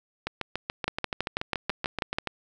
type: two click trains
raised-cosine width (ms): 0.3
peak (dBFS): -13 / -10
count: 15 / 9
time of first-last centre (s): 0.27-2.273 / 0.88-2.185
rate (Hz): 6.99 / 6.13
effects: none